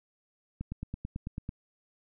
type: click train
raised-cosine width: 5 ms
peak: -23 dBFS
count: 9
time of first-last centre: 0.61-1.491 s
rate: 9.08 Hz
effects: none